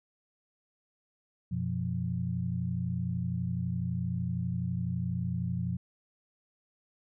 sine tone cluster, 92 / 123.5 / 175.9 Hz, F#2 / B2 / F3, -9 / 0 / +13 cents, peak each -36 / -33 / -33 dBFS, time 1.51-5.77 s, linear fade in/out 10 ms, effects none

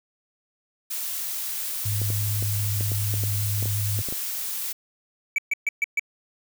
blue noise, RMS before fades -30 dBFS, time 0.9-4.73 s, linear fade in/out 10 ms
sine tone with pitch glide, 103.83 to 103.11 Hz, G#2 to G#2, 0 to -12 cents, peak -24 dBFS, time 1.85-4.02 s, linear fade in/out 10 ms, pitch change -12 cents, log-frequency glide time 1.97-2.76 s
clicks, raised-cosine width 2 ms, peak -21 dBFS, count 12, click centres 2.017 / 2.103 / 2.425 / 2.809 / 2.918 / 3.14 / 3.237 / 3.626 / 3.657 / 3.99 / 4.087 / 4.125 s
triangle tone bursts, 2295 Hz, D7, 40 cents flat, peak -18 dBFS, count 5, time 5.36-5.995 s, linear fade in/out 2 ms, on 23 ms, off 130 ms
effects none

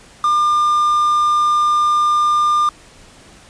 triangle tone with quantisation, 1200 Hz, D6, 37 cents sharp, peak -10 dBFS, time 0.24-2.69 s, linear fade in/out 2 ms, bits 5, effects pink hiss -44 dBFS RMS until 3.49 s + resampled to 22050 Hz

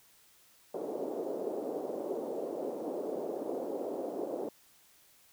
pink band-pass noise, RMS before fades -37 dBFS, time 0.74-4.49 s, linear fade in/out 5 ms, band 330 to 590 Hz, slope 24 dB/octave, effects white hiss -63 dBFS RMS until 5.32 s

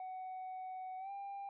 sine tone with pitch glide, 747 to 796 Hz, F#5 to G5, +16 to +26 cents, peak -40 dBFS, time 0-1.49 s, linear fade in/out 2 ms, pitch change +110 cents, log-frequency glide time 0.98-1.11 s, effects tanh soft clip ceiling -41 dBFS

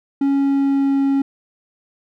triangle tone with pitch glide, 277.2 to 274.8 Hz, C#4 to C#4, 0 to -15 cents, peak -12 dBFS, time 0.21-1.22 s, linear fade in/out 5 ms, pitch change -15 cents, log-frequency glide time 0.34-1.03 s, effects none

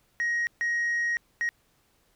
sine tone bursts at uneven times, 1884 Hz, A#6, 18 cents sharp, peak -22 dBFS, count 3, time 0.2-0.47 / 0.61-1.17 / 1.41-1.49 s, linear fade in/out 0 ms, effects tanh soft clip ceiling -23 dBFS + pink hiss -67 dBFS RMS until 2.15 s

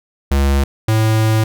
square tone pair in turn, 69.3 / 110.01 Hz, C#2 / A2, 0 / 0 cents, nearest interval minor sixth, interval 800 cents, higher second, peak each -12 dBFS, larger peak neither, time 0.31-0.64 / 0.88-1.44 s, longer second, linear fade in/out 5 ms, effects none

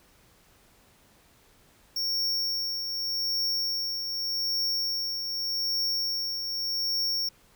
square tone with tremolo, 5500 Hz, F8, 27 cents flat, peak -25 dBFS, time 1.96-7.29 s, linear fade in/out 5 ms, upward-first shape triangle, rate 0.84 Hz, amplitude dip 50%, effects pink hiss -60 dBFS RMS until 7.55 s

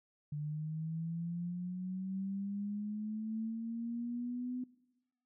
sine linear sweep, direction up, 146.83 to 252.4 Hz, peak -36 dBFS, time 0.32-4.64 s, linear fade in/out 5 ms, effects noise-tail reverb RT60 1.0 s tail -21 dB re dry

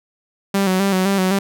sawtooth tone with vibrato, 191.6 Hz, G3, 39 cents flat, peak -11 dBFS, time 0.54-1.39 s, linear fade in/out 5 ms, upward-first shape square, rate 3.9 Hz, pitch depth 49 cents each way, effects none

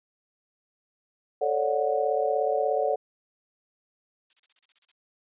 sine chord, D major seventh, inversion second, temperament just, 440.5 / 550.6 / 587.3 / 734.2 Hz, A4 / C#5 / D5 / F#5, +2 / -12 / 0 / -14 cents, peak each -28 dBFS, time 1.41-2.96 s, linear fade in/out 10 ms
violet noise bursts, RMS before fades -46 dBFS, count 10, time 4.3-4.916 s, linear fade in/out 2 ms, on 31 ms, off 34 ms
effects resampled to 8000 Hz

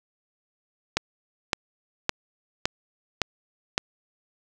click train, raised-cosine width 0.2 ms, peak -4 dBFS, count 6, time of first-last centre 0.97-3.779 s, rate 1.78 Hz, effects none

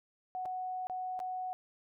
sine tone with dropouts, 740 Hz, F#5, in tune, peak -35 dBFS, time 0.35-1.53 s, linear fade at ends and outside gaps 0 ms, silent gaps 0.454-0.458 / 0.87-0.898 / 1.192-1.201 s, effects none

